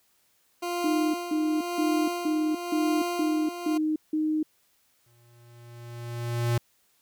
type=tone with tremolo; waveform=20% pulse; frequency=349.2 Hz; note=F4; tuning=in tune; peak=-22 dBFS; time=0.62-3.78 s; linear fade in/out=10 ms; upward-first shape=sine; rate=0.95 Hz; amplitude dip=60%
type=tone bursts; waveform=sine; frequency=309.6 Hz; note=D#4; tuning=9 cents flat; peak=-23 dBFS; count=8; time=0.84-4.43 s; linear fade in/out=5 ms; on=300 ms; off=170 ms
type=tone with exponential growth; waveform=square; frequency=118.7 Hz; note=A#2; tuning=32 cents sharp; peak=-22 dBFS; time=5.06-6.58 s; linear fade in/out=5 ms; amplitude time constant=330 ms
effects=white hiss -67 dBFS RMS until 7.01 s